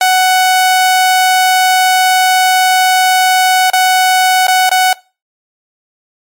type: tone with dropouts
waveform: sawtooth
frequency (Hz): 744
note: F#5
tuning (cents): +9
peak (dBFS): -3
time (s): 0.01-4.93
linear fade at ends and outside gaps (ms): 2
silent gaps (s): 3.701-3.733 / 4.469-4.481 / 4.693-4.714
effects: noise-tail reverb RT60 0.3 s tail -21 dB re dry + MP3 64 kbps